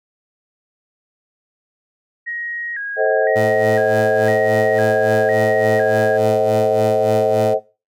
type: tone with vibrato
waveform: sine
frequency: 1760 Hz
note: A6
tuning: in tune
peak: -23 dBFS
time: 2.26-6.18 s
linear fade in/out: 20 ms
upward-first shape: square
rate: 0.99 Hz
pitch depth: 120 cents each way
type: chord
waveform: sine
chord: A diminished seventh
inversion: none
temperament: just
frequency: 440 / 528 / 633.6 / 760.3 Hz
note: A4 / C5 / Eb5 / Gb5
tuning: 0 / +16 / +31 / +47 cents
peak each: -18 / -19 / -18 / -23 dBFS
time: 2.96-7.6 s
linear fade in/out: 50 ms
type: tone with tremolo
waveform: 20% pulse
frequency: 110.5 Hz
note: A2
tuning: 8 cents sharp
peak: -15 dBFS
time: 3.35-7.55 s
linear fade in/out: 20 ms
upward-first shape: sine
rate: 3.5 Hz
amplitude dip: 70%
effects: noise-tail reverb RT60 0.3 s tail -19 dB re dry